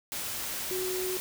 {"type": "tone in noise", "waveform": "sine", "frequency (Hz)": 370, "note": "F#4", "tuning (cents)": 0, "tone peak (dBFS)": -31, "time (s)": [0.71, 1.17], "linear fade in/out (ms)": 0, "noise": "white", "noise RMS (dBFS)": -35, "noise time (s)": [0.12, 1.2], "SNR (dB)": 1, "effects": []}